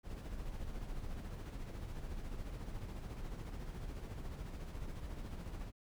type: noise with tremolo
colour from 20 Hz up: brown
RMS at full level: -42 dBFS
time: 0.03-5.72 s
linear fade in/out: 50 ms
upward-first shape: sine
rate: 14 Hz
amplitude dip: 45%
effects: none